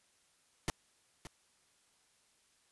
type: noise with echo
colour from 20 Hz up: pink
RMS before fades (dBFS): -33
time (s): 0.68-0.7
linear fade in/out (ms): 0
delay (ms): 570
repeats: 1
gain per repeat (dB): -14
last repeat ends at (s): 1.27
effects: white hiss -71 dBFS RMS until 2.71 s + resampled to 24000 Hz